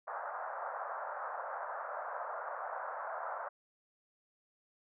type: band-pass noise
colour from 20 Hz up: pink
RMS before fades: -41 dBFS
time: 0.07-3.49 s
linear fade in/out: 10 ms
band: 580 to 1500 Hz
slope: 48 dB/octave
effects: none